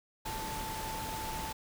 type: tone in noise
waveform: sine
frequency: 880 Hz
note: A5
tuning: in tune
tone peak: -39 dBFS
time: 0.25-1.53 s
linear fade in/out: 10 ms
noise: pink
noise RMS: -40 dBFS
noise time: 0.25-1.53 s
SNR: -2 dB
effects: none